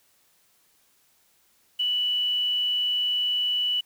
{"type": "tone with quantisation", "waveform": "sine", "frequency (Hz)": 2960, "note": "F#7", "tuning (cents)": 0, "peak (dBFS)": -22, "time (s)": [1.79, 3.81], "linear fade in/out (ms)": 10, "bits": 8, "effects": ["white hiss -64 dBFS RMS until 3.85 s"]}